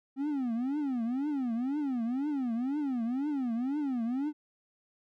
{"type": "tone with vibrato", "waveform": "triangle", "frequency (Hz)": 261.2, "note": "C4", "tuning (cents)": -3, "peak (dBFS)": -27, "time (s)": [0.16, 4.33], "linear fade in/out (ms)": 50, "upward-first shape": "triangle", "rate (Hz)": 2, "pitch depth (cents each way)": 280, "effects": []}